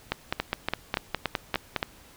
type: two click trains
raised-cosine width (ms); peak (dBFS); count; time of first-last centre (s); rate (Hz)
0.3; -9 / -9; 6 / 9; 0.4-1.829 / 0.12-1.763; 3.5 / 4.87
effects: pink hiss -53 dBFS RMS until 2.16 s